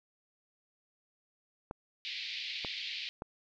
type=clicks; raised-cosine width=1 ms; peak=-25 dBFS; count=3; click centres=1.711 / 2.648 / 3.221 s
type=band-pass noise; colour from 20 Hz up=white; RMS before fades=-40 dBFS; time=2.05-3.09 s; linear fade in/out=0 ms; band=2100 to 4500 Hz; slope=48 dB/octave
effects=none